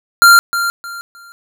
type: tone with echo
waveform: square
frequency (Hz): 1389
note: F6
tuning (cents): -10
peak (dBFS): -4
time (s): 0.22-0.39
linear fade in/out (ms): 0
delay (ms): 310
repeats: 3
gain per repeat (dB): -11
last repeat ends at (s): 1.32
effects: none